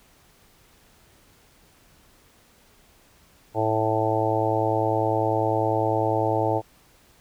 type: harmonic tone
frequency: 110 Hz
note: A2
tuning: in tune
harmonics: 1 / 3 / 4 / 5 / 6 / 7 / 8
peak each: -28 / -28 / -28 / -28 / -28 / -28 / -28 dBFS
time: 3.54-6.62 s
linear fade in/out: 50 ms
effects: pink hiss -57 dBFS RMS until 7.2 s